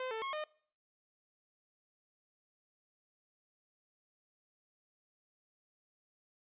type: tone with pitch steps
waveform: sawtooth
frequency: 514 / 444.3 / 1086 / 611 Hz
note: C5 / A4 / C#6 / D#5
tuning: -31 / +17 / -36 / -32 cents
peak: -33 dBFS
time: 0-0.44 s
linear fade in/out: 2 ms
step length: 110 ms
effects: noise-tail reverb RT60 0.5 s tail -22 dB re dry + resampled to 8000 Hz